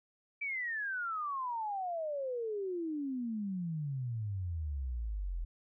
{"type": "exponential sweep", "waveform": "sine", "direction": "down", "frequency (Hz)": [2336, 40.26], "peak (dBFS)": -34, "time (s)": [0.41, 5.45], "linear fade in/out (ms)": 10, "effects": []}